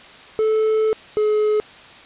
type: tone pair in turn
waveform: triangle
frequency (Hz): 436.4 / 425.2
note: A4 / G#4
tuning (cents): -14 / +41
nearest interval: unison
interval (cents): 45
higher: first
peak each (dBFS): -13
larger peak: neither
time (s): 0.39-0.93 / 1.17-1.6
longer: first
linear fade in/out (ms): 0
effects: white hiss -42 dBFS RMS until 2.05 s + resampled to 8000 Hz